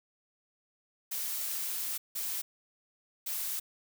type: noise bursts at uneven times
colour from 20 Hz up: blue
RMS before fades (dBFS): -35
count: 3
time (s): 1.11-1.98 / 2.15-2.42 / 3.26-3.6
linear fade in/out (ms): 10
effects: none